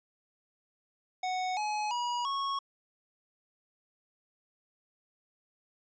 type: tone with pitch steps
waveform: square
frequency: 740 / 845.1 / 965.2 / 1102.4 Hz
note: F#5 / G#5 / B5 / C#6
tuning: 0 / +30 / -40 / -10 cents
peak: -31 dBFS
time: 1.23-2.59 s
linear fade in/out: 5 ms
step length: 340 ms
effects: resampled to 16000 Hz